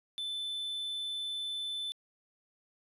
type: tone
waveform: triangle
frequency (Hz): 3520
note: A7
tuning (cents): 0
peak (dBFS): -33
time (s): 0.18-1.92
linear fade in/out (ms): 0
effects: resampled to 32000 Hz + 12-bit